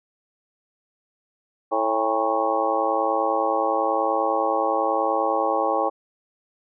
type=harmonic tone with a mistuned harmonic; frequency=110 Hz; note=A2; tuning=in tune; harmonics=3 / 4 / 5 / 6 / 7 / 8 / 9 / 10; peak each=-30 / -29 / -25 / -32 / -24 / -32 / -32 / -27 dBFS; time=1.71-5.9 s; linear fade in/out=20 ms; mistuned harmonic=7; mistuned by=+64 cents; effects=none